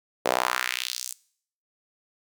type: tone with high-pass filter sweep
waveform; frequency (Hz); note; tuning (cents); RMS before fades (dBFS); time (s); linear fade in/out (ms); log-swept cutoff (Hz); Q
sawtooth; 62.3; B1; +16; -28; 0.25-1.14; 10; 500 to 8400; 2
effects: noise-tail reverb RT60 0.6 s tail -22 dB re dry